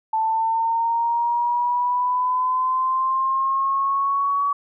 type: linear sweep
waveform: sine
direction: up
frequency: 880 to 1135 Hz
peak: -18 dBFS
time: 0.13-4.53 s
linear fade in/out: 5 ms
effects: none